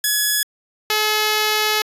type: tone pair in turn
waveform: 5% pulse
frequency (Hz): 1693 / 427.4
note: G#6 / G#4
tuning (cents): +33 / +50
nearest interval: 2 octaves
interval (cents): 2383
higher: first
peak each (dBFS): -5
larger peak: neither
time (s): 0.04-0.43 / 0.9-1.82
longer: second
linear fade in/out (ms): 2
effects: resampled to 32000 Hz